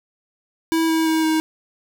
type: tone with pitch steps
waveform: square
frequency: 325.8 / 322.6 / 319.5 / 316.3 Hz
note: E4 / E4 / D#4 / D#4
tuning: -20 / -37 / +46 / +29 cents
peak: -17 dBFS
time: 0.72-1.4 s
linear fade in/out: 0 ms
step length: 170 ms
effects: none